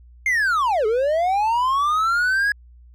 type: linear two-way sweep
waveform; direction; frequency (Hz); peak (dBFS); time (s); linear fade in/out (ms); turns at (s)
triangle; down then up; 2146 to 415.3 to 1683; -15; 0.26-2.52; 2; 0.86
effects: added 60 Hz sine -44 dBFS peak until 2.94 s